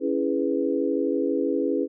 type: chord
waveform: sine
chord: C# minor seventh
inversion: none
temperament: equal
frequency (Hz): 277.2 / 329.6 / 415.3 / 493.9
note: C#4 / E4 / G#4 / B4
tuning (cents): 0 / 0 / 0 / 0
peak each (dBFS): -26 / -27 / -27 / -28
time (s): 0-1.88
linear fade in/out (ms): 50
effects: none